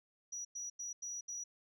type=tone bursts at uneven times; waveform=sine; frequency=5830 Hz; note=F#8; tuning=26 cents flat; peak=-39 dBFS; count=5; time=0.32-0.45 / 0.55-0.7 / 0.79-0.93 / 1.02-1.21 / 1.28-1.44 s; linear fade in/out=10 ms; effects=tanh soft clip ceiling -37 dBFS